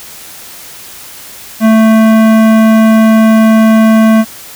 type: tone with hard clipping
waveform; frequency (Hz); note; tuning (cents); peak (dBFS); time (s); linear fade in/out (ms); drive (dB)
sine; 221.2; A3; +9; -5; 1.6-4.25; 50; 16
effects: white hiss -30 dBFS RMS until 4.55 s